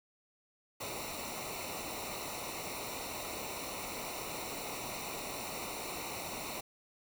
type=noise with comb filter; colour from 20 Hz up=pink; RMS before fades=-41 dBFS; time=0.8-6.61 s; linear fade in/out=10 ms; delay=0.61 ms; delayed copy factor=-0.8; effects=none

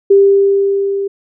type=tone with level ramp; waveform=sine; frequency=396 Hz; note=G4; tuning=18 cents sharp; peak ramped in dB=-3 to -15 dBFS; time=0.1-1.08 s; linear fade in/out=10 ms; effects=none

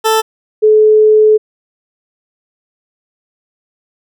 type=tone pair in turn; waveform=20% pulse / sine; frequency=440.8 / 430 Hz; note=A4 / A4; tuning=+3 / -40 cents; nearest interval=unison; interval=43 cents; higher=first; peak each=-4 dBFS; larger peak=neither; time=0.04-0.22 / 0.62-1.38 s; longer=second; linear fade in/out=20 ms; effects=none

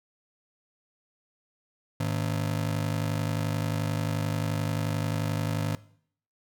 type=ring-modulated tone; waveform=35% pulse; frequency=130.81 Hz; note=C3; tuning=in tune; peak=-22 dBFS; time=2-5.75 s; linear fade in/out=0 ms; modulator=25.7 Hz; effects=noise-tail reverb RT60 0.6 s tail -19 dB re dry

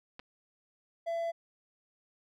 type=clicks; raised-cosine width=0.3 ms; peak=-29 / -32 dBFS; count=2; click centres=0.194 / 0.198 s
type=tone; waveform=triangle; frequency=671 Hz; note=E5; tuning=31 cents sharp; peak=-29 dBFS; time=1.06-1.32 s; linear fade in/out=20 ms
effects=none

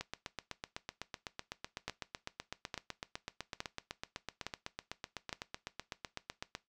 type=two click trains; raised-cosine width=0.2 ms; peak=-22 / -20 dBFS; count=53 / 5; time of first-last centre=0.01-6.551 / 1.88-5.328 s; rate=7.95 / 1.16 Hz; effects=noise-tail reverb RT60 0.2 s tail -18 dB re dry

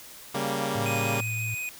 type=chord; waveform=10% pulse; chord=G diminished; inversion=second; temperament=equal; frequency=138.59 / 196 / 233.1 Hz; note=Db3 / G3 / Bb3; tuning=0 / 0 / 0 cents; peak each=-23 dBFS; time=0.34-1.21 s; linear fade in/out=10 ms
type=tone with pitch glide; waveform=sine; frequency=110 to 112.51 Hz; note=A2 to A2; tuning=0 to +39 cents; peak=-30 dBFS; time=0.75-1.55 s; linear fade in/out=10 ms; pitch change=+39 cents; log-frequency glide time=1.03-1.26 s
type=tone with vibrato; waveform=square; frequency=2489 Hz; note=D#7; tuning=in tune; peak=-31 dBFS; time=0.86-1.69 s; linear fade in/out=0 ms; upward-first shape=triangle; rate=5.7 Hz; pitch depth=12 cents each way
effects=white hiss -46 dBFS RMS until 1.79 s

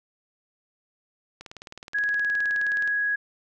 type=click train; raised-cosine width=0.2 ms; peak=-23 dBFS; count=29; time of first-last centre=1.41-2.876 s; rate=19.1 Hz
type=tone; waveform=sine; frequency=1664 Hz; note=G#6; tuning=3 cents sharp; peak=-22 dBFS; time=1.94-3.16 s; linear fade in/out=10 ms
effects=none

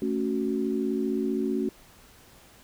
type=chord; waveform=sine; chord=F# minor; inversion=first; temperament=just; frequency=222 / 277.5 / 370 Hz; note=A3 / C#4 / F#4; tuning=+16 / +2 / 0 cents; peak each=-29 dBFS; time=0.02-1.69 s; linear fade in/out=2 ms; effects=pink hiss -54 dBFS RMS until 2.63 s

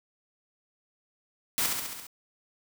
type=noise with echo; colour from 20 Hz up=white; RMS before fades=-27 dBFS; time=1.58-1.66 s; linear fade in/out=0 ms; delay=68 ms; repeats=6; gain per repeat=-3 dB; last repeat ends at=2.068 s; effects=none

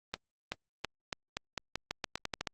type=accelerating click train; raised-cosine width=0.2 ms; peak=-16 dBFS; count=14; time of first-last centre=0.14-2.472 s; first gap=380 ms; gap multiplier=0.86; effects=Opus 24 kbps

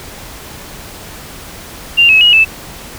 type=tone with pitch steps; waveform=sine; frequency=2785 / 2576 / 2894 / 2631 Hz; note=F7 / E7 / F#7 / E7; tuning=-5 / -41 / -39 / -4 cents; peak=-4 dBFS; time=1.97-2.45 s; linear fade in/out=20 ms; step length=120 ms; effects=pink hiss -31 dBFS RMS until 2.98 s

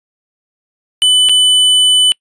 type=tone with dropouts; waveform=square; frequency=3000 Hz; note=F#7; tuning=23 cents sharp; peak=-7 dBFS; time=1.02-2.12 s; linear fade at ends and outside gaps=0 ms; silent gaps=1.288-1.294 s; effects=noise-tail reverb RT60 0.1 s tail -26 dB re dry + resampled to 22050 Hz

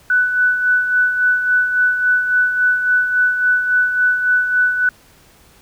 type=tone with tremolo; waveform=sine; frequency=1490 Hz; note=F#6; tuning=12 cents sharp; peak=-10 dBFS; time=0.1-4.89 s; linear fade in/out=2 ms; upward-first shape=sine; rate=3.6 Hz; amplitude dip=55%; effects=pink hiss -49 dBFS RMS until 5.61 s

